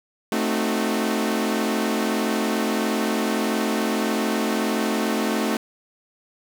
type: chord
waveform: sawtooth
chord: A diminished seventh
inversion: none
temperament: equal with one note detuned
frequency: 220 / 261.6 / 307.2 / 370 Hz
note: A3 / C4 / Eb4 / Gb4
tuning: 0 / 0 / -22 / 0 cents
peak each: -20 / -24 / -24 / -25 dBFS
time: 0.32-5.57 s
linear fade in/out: 2 ms
effects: none